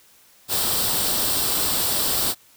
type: noise with comb filter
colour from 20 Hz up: white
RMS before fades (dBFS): -22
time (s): 0.48-2.35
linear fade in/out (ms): 50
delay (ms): 0.23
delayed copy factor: +0.55
effects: white hiss -54 dBFS RMS until 2.56 s